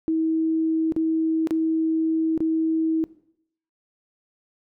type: tone with dropouts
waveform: sine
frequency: 321.3 Hz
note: E4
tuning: 44 cents flat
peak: -19 dBFS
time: 0.08-3.04 s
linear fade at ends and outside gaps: 0 ms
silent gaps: 0.922-0.964 / 1.472-1.508 / 2.377-2.405 s
effects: noise-tail reverb RT60 0.7 s tail -19 dB re dry